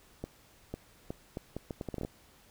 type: accelerating click train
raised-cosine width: 2 ms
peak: -23 dBFS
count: 13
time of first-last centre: 0.24-2.049 s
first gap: 500 ms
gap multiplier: 0.73
effects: pink hiss -61 dBFS RMS until 2.5 s